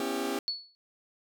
sawtooth chord, C# half-diminished seventh, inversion third, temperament just, 249.5 / 277.2 / 332.6 / 399.1 Hz, B3 / C#4 / E4 / G4, +18 / 0 / +16 / +31 cents, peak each -33 / -31 / -33 / -30 dBFS, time 0-0.39 s, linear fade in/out 2 ms
sine tone with exponential decay, 4419 Hz, C#8, 6 cents flat, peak -26 dBFS, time 0.48-0.75 s, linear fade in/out 0 ms, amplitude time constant 57 ms
effects none

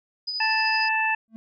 sine tone with tremolo, 4978 Hz, D#8, in tune, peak -25 dBFS, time 0.27-0.89 s, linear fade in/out 10 ms, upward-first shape triangle, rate 13 Hz, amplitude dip 45%
harmonic tone, 880 Hz, A5, in tune, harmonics 1 / 2 / 3, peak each -25 / -25 / -25 dBFS, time 0.4-1.15 s, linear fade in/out 5 ms
triangle tone with exponential growth, 223.4 Hz, A3, 27 cents sharp, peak -32 dBFS, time 1.28-1.36 s, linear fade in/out 0 ms, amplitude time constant 17 ms
effects none

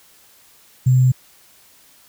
sine tone with sample-and-hold, 128.3 Hz, C3, 34 cents flat, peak -10 dBFS, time 0.86-1.12 s, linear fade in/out 10 ms, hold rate 7350 Hz, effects white hiss -51 dBFS RMS until 2.08 s

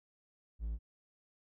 triangle tone, 55.4 Hz, A1, 13 cents sharp, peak -33 dBFS, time 0.59-0.79 s, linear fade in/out 50 ms, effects none

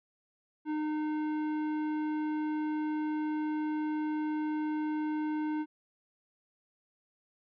sine tone with tanh clipping, 305.7 Hz, D#4, 30 cents flat, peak -32 dBFS, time 0.65-5.66 s, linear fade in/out 50 ms, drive 13 dB, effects none

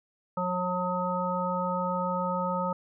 harmonic tone, 180.7 Hz, F#3, 41 cents flat, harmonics 1 / 3 / 5 / 7, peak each -32 / -32 / -32 / -32 dBFS, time 0.37-2.73 s, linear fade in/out 5 ms, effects none

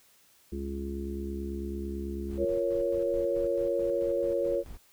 harmonic tone, 69.1 Hz, C#2, 5 cents flat, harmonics 1 / 3 / 4 / 5 / 6, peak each -36 / -38 / -46 / -37 / -45 dBFS, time 0.52-2.45 s, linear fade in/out 5 ms
brown noise with tremolo, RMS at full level -44 dBFS, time 2.27-4.8 s, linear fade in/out 50 ms, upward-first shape square, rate 4.6 Hz, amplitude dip 75%
sine chord, Bb minor, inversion second, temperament equal, 349.2 / 466.2 / 554.4 Hz, F4 / Bb4 / Db5, 0 / 0 / 0 cents, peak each -32 / -31 / -28 dBFS, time 2.37-4.64 s, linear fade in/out 50 ms
effects white hiss -62 dBFS RMS until 4.92 s

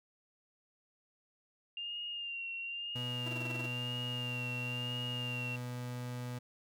sine tone with vibrato, 2794 Hz, F7, in tune, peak -38 dBFS, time 1.77-5.56 s, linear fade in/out 2 ms, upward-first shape sine, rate 1 Hz, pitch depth 39 cents each way
35% pulse tone, 123.47 Hz, B2, in tune, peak -37 dBFS, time 2.95-6.39 s, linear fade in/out 10 ms
sawtooth tone bursts, 329.6 Hz, E4, in tune, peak -38 dBFS, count 9, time 3.26-3.662 s, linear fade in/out 5 ms, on 26 ms, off 21 ms
effects none

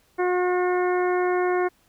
harmonic tone, 360.8 Hz, F#4, 44 cents flat, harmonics 1 / 2 / 3 / 4 / 5 / 6, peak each -21 / -27 / -31 / -33 / -35 / -37 dBFS, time 0.18-1.69 s, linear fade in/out 20 ms, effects pink hiss -62 dBFS RMS until 1.88 s

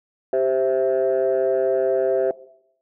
sine chord, C major, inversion second, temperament equal, 392 / 523.3 / 659.3 Hz, G4 / C5 / E5, 0 / 0 / 0 cents, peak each -20 dBFS, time 0.33-2.31 s, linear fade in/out 2 ms, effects noise-tail reverb RT60 0.8 s tail -20 dB re dry + tanh soft clip ceiling -12 dBFS

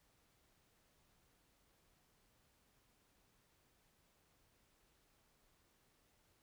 silence, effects pink hiss -75 dBFS RMS until 6.42 s

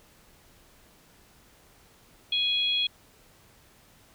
harmonic tone, 830.6 Hz, G#5, in tune, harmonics 3 / 4 / 5, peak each -32 / -24 / -36 dBFS, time 2.32-2.87 s, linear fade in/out 5 ms, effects pink hiss -58 dBFS RMS until 4.14 s

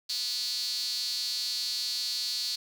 sawtooth tone with high-pass filter, 244.9 Hz, B3, 14 cents flat, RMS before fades -32 dBFS, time 0.09-2.56 s, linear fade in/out 10 ms, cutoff 4400 Hz, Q 8.2, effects none

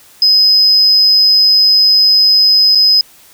sine tone with dropouts, 5050 Hz, D#8, 25 cents sharp, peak -4 dBFS, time 0.22-3.01 s, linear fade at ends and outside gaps 2 ms, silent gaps 2.75-2.754 s, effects tanh soft clip ceiling -2 dBFS + white hiss -43 dBFS RMS until 3.33 s

